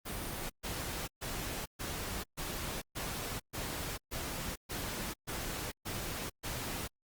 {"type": "noise bursts", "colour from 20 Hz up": "pink", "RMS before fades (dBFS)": -39, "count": 12, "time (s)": [0.05, 6.88], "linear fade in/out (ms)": 20, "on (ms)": 450, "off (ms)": 130, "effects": ["Opus 32 kbps"]}